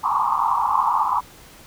pink band-pass noise, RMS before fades -20 dBFS, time 0.03-1.21 s, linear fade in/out 20 ms, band 830 to 1200 Hz, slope 96 dB/octave, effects pink hiss -46 dBFS RMS until 1.66 s

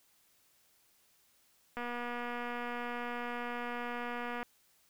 click train, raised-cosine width 0.5 ms, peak -25 dBFS, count 642, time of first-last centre 1.77-4.43 s, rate 241 Hz, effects white hiss -69 dBFS RMS until 4.89 s

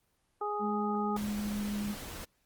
harmonic tone, 415.3 Hz, G#4, in tune, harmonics 1 / 2 / 3, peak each -36 / -35 / -36 dBFS, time 0.41-1.17 s, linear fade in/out 5 ms
sine tone with pitch glide, 210 to 206.5 Hz, G#3 to G#3, +19 to -10 cents, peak -32 dBFS, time 0.59-1.96 s, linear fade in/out 50 ms, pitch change -29 cents, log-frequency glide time 0.82-1.75 s
pink noise, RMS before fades -43 dBFS, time 1.16-2.25 s, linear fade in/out 5 ms
effects pink hiss -74 dBFS RMS until 2.45 s + Opus 24 kbps

